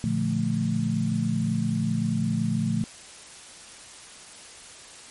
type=chord; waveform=sine; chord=Bb major seventh; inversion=none; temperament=equal; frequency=116.54 / 146.83 / 174.61 / 220 Hz; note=Bb2 / D3 / F3 / A3; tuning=0 / 0 / 0 / 0 cents; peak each=-29 / -30 / -28 / -26 dBFS; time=0.04-2.84 s; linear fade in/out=0 ms; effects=white hiss -45 dBFS RMS until 5.1 s + MP3 48 kbps